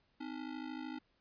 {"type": "ring-modulated tone", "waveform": "square", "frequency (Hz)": 284.1, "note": "C#4", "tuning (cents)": 43, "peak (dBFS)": -39, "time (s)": [0.2, 0.99], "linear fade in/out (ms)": 10, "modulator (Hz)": 26.6, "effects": ["pink hiss -75 dBFS RMS until 1.2 s", "resampled to 11025 Hz"]}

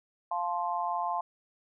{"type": "chord", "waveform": "sine", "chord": "F major", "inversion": "none", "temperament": "just", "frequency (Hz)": [698.5, 873.1, 1047.7], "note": ["F5", "A5", "C6"], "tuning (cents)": [0, -14, 2], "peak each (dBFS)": -33, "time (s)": [0.31, 1.21], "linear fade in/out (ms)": 5, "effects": []}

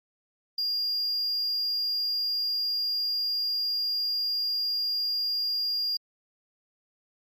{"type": "tone", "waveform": "sine", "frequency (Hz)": 4819, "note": "D8", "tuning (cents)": 44, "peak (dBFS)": -23, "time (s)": [0.58, 5.97], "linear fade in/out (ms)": 5, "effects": ["tanh soft clip ceiling -25 dBFS", "Opus 48 kbps"]}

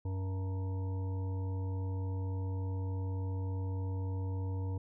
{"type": "harmonic tone with a mistuned harmonic", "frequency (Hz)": 94.4, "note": "F#2", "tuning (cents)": 35, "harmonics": [1, 3, 5, 7, 9, 10], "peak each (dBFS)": [-33, -46, -48, -60, -55, -55], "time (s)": [0.05, 4.78], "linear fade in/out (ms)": 5, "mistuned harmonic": 9, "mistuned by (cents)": 62, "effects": []}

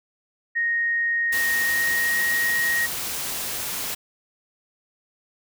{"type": "tone with pitch glide", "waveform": "sine", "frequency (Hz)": [1864.7, 1882], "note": ["A#6", "A#6"], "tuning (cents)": [0, 16], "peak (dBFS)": -20, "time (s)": [0.55, 2.87], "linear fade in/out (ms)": 20, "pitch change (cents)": 16, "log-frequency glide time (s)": [1.61, 2.27]}
{"type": "noise", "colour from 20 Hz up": "white", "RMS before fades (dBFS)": -29, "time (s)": [1.32, 3.95], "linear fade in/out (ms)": 10}
{"effects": []}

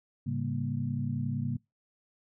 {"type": "tone cluster", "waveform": "sine", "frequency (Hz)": [107.7, 138.5, 197.2, 234], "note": ["A2", "C#3", "G3", "A#3"], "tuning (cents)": [-37, -1, 11, 7], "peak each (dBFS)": [-35, -32, -40, -35], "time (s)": [0.26, 1.57], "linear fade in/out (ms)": 10, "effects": ["noise-tail reverb RT60 0.2 s tail -24 dB re dry"]}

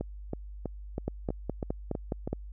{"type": "two click trains", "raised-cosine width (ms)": 2, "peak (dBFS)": [-19, -17], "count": [8, 7], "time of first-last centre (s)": [[0.01, 2.275], [1.08, 2.33]], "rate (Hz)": [3.09, 4.8], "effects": ["added 50 Hz sine -40 dBFS peak until 2.52 s"]}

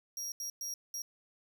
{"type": "tone bursts at uneven times", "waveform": "40% pulse", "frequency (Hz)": 5650, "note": "F8", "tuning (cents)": 19, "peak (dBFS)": -36, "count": 4, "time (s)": [[0.17, 0.32], [0.4, 0.5], [0.61, 0.74], [0.94, 1.02]], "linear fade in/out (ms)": 2, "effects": []}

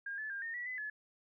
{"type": "tone with pitch steps", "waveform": "sine", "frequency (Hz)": [1616, 1733, 1603, 1832, 1942, 2013, 1713], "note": ["G#6", "A6", "G6", "A#6", "B6", "B6", "A6"], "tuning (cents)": [-48, -27, 38, -31, -30, 33, -47], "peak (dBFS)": -38, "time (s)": [0.06, 0.9], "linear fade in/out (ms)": 5, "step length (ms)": 120, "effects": []}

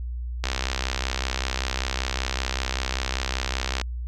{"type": "click train", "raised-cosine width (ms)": 0.2, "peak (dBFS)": -8, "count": 221, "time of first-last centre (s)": [0.44, 3.814], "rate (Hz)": 65.2, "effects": ["added 60 Hz sine -28 dBFS peak until 4.07 s"]}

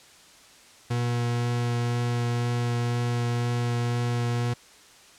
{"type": "tone with vibrato", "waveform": "40% pulse", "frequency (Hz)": 120, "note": "B2", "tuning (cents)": -49, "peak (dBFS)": -23, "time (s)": [0.9, 4.54], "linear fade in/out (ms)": 10, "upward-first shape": "triangle", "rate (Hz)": 2, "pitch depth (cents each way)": 9, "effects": ["white hiss -52 dBFS RMS until 5.18 s", "low-pass 8000 Hz 12 dB/octave"]}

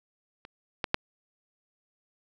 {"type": "clicks", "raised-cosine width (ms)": 0.3, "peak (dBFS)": [-28, -12, -6], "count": 3, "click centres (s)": [0.451, 0.842, 0.944], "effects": []}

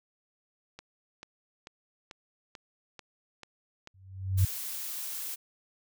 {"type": "click train", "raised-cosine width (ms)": 0.2, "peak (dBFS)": -27, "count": 8, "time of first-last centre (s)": [0.79, 3.874], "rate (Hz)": 2.27}
{"type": "tone with exponential growth", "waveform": "sine", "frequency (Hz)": 95, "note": "F#2", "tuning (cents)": 46, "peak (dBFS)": -18, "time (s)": [3.94, 4.45], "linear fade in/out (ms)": 5, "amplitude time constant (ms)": 110}
{"type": "noise", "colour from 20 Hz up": "blue", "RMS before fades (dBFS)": -37, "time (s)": [4.37, 5.36], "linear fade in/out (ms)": 20}
{"effects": []}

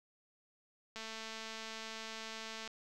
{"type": "click train", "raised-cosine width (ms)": 0.2, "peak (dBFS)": -28, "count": 382, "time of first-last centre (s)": [0.96, 2.676], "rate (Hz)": 222, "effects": []}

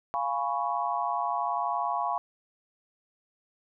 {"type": "chord", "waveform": "sine", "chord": "C# dominant seventh", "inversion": "first", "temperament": "equal", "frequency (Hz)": [698.5, 830.6, 987.8, 1108.7], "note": ["E#5", "G#5", "B5", "C#6"], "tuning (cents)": [0, 0, 0, 0], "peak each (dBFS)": -32, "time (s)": [0.14, 2.18], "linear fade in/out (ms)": 0, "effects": []}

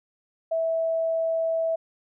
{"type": "tone", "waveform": "sine", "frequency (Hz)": 654, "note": "E5", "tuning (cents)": -14, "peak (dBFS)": -22, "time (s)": [0.51, 1.76], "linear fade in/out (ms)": 10, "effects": []}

